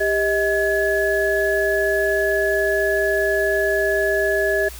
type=tone cluster; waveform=sine; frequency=397.1 / 633 / 1696 Hz; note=G4 / D#5 / G#6; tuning=+22 / +30 / +36 cents; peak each=-21 dBFS; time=0-4.69 s; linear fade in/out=10 ms; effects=added 60 Hz sine -36 dBFS peak until 4.79 s + white hiss -39 dBFS RMS until 4.79 s

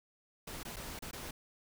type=noise with dropouts; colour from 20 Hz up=pink; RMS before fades=-44 dBFS; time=0.47-1.31 s; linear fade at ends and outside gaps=5 ms; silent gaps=0.632-0.65 / 0.761-0.766 / 0.991-1.022 / 1.112-1.13 s; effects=none

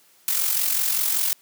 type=noise with amplitude modulation; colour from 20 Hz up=blue; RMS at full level=-20 dBFS; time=0.28-1.33 s; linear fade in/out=0 ms; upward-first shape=sine; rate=45.2 Hz; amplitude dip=55%; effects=white hiss -57 dBFS RMS until 1.41 s + high-pass 150 Hz 12 dB/octave

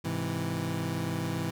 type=chord; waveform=25% pulse; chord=Ab augmented; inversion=none; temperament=equal; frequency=103.83 / 130.81 / 164.81 Hz; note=Ab2 / C3 / E3; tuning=0 / 0 / 0 cents; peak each=-32 / -32 / -29 dBFS; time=0.04-1.51 s; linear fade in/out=10 ms; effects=none

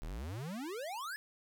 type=exponential sweep; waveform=square; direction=up; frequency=34.65 to 1760 Hz; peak=-40 dBFS; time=0.02-1.16 s; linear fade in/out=0 ms; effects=none

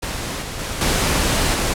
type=noise with level steps; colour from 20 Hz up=pink; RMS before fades=-26 / -29 / -26 / -18 / -20 dBFS; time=0.02-1.74 s; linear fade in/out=10 ms; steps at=0.42 / 0.59 / 0.81 / 1.54 s; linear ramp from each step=2 ms; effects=low-pass 11000 Hz 12 dB/octave

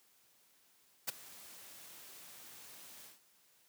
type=noise with ADSR envelope; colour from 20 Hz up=white; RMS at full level=-34 dBFS; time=1.07-3.2 s; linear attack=19 ms; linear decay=15 ms; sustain=-20 dB; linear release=150 ms; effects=white hiss -69 dBFS RMS until 3.68 s + high-pass 100 Hz 12 dB/octave

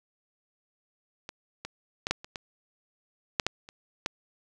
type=clicks; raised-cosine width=0.2 ms; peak=-21 / -19 / -12 / -7 / -25 / -18 / -6 / -8 / -28 / -11 dBFS; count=10; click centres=1.291 / 1.65 / 2.069 / 2.11 / 2.245 / 2.358 / 3.398 / 3.466 / 3.689 / 4.061 s; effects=none

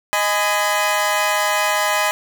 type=chord; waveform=20% pulse; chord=G# minor; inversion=second; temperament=equal with one note detuned; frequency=622.3 / 830.6 / 1009.1 Hz; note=D#5 / G#5 / B5; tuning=0 / 0 / +37 cents; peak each=-16 dBFS; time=0.13-2.11 s; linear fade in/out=0 ms; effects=none

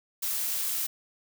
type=noise; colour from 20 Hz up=blue; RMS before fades=-30 dBFS; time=0.22-0.87 s; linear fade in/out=10 ms; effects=none

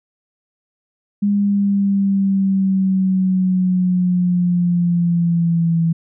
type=linear sweep; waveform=sine; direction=down; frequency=203.8 to 164.81 Hz; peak=-13 dBFS; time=1.22-5.93 s; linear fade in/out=10 ms; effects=none

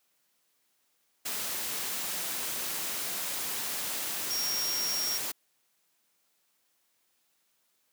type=tone in noise; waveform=sine; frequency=5588 Hz; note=F8; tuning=in tune; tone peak=-30 dBFS; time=4.3-5.18 s; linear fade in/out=10 ms; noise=white; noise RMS=-34 dBFS; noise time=1.25-5.32 s; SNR=+1 dB; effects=white hiss -73 dBFS RMS until 7.92 s + high-pass 150 Hz 12 dB/octave

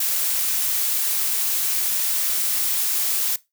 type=noise; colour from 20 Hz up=blue; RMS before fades=-22 dBFS; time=0-3.36 s; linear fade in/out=5 ms; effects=noise-tail reverb RT60 0.2 s tail -19 dB re dry

